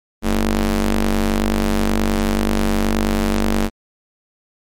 sawtooth ring-modulated tone, 98.8 Hz, G2, 14 cents sharp, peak -8 dBFS, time 0.22-3.7 s, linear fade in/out 50 ms, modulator 124 Hz, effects MP3 64 kbps

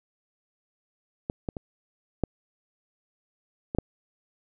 clicks, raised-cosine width 2 ms, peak -15 / -16 / -21 / -10 / -17 / -8 dBFS, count 6, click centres 1.299 / 1.488 / 1.568 / 2.237 / 3.749 / 3.786 s, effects none

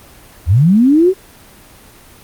sine linear sweep, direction up, 70.9 to 392 Hz, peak -6 dBFS, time 0.46-1.14 s, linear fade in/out 50 ms, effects pink hiss -41 dBFS RMS until 2.23 s + Opus 24 kbps

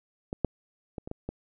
clicks, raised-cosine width 2 ms, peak -19 / -10 / -22 / -25 / -21 / -20 dBFS, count 6, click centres 0.329 / 0.447 / 0.982 / 1.075 / 1.114 / 1.29 s, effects none

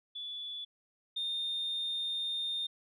sine tone pair in turn, 3447 / 3641 Hz, A7 / A#7, -36 / -41 cents, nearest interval minor second, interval 95 cents, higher second, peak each -38 / -31 dBFS, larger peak second, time 0.15-0.65 / 1.16-2.67 s, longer second, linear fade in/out 10 ms, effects tanh soft clip ceiling -29 dBFS

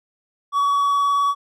triangle tone with vibrato, 1132 Hz, C#6, 36 cents sharp, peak -14 dBFS, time 0.52-1.35 s, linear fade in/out 50 ms, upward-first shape sine, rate 19 Hz, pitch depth 13 cents each way, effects none

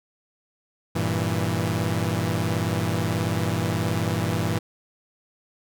sawtooth chord, E diminished, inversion first, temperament equal, 98 / 116.54 / 164.81 Hz, G2 / Bb2 / E3, 0 / 0 / 0 cents, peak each -23 dBFS, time 0.95-4.59 s, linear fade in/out 10 ms, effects none

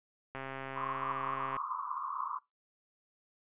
click train, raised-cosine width 0.5 ms, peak -26 dBFS, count 164, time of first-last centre 0.35-1.566 s, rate 134 Hz
white band-pass noise, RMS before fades -38 dBFS, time 0.76-2.39 s, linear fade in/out 5 ms, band 1000 to 1200 Hz, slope 96 dB/octave
effects noise-tail reverb RT60 0.2 s tail -21 dB re dry + resampled to 8000 Hz

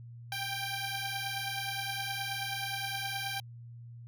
10% pulse beating tone pair, 784 / 793.5 Hz, G5 / G5, 0 / +21 cents, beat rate 9.5 Hz, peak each -29 dBFS, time 0.32-3.4 s, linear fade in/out 2 ms, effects added 118 Hz sine -45 dBFS peak until 4.07 s

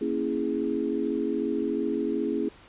sine chord, A# half-diminished seventh, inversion none, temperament equal with one note detuned, 233.1 / 275.7 / 329.6 / 415.3 Hz, A#3 / C#4 / E4 / G#4, 0 / -9 / 0 / 0 cents, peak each -32 / -30 / -30 / -30 dBFS, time 0.01-2.49 s, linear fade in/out 5 ms, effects pink hiss -52 dBFS RMS until 2.68 s + resampled to 8000 Hz

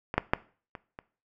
clicks, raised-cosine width 0.5 ms, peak -17 / -7 / -6 / -24 / -26 dBFS, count 5, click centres 0.141 / 0.18 / 0.335 / 0.752 / 0.989 s, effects noise-tail reverb RT60 0.4 s tail -19 dB re dry

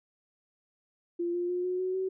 sine tone with pitch steps, 345.3 / 351.5 / 357.9 / 364.4 / 370.9 / 377.6 Hz, F4 / F4 / F4 / F#4 / F#4 / F#4, -20 / +11 / +42 / -26 / +4 / +35 cents, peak -28 dBFS, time 1.19-2.09 s, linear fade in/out 10 ms, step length 150 ms, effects none

